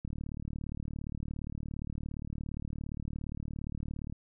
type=click train; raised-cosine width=5 ms; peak=-26 dBFS; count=153; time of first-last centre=0.05-4.125 s; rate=37.3 Hz; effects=none